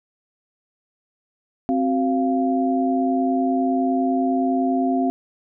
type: tone cluster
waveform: sine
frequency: 263.6 / 373.5 / 695 Hz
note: C4 / F#4 / F5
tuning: +13 / +16 / -9 cents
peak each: -19 / -27 / -23 dBFS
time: 1.69-5.1 s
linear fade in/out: 0 ms
effects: none